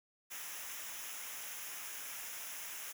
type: noise with comb filter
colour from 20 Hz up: white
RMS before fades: -45 dBFS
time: 0.3-2.93 s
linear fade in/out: 20 ms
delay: 0.23 ms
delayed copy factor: -0.7
effects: none